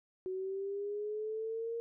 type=linear sweep; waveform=sine; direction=up; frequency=370 to 466.2 Hz; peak=-35 dBFS; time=0.26-1.8 s; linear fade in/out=0 ms; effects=none